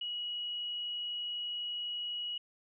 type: tone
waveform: sine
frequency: 2912 Hz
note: F#7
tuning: 28 cents flat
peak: -35 dBFS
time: 0.01-2.38 s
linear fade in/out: 5 ms
effects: none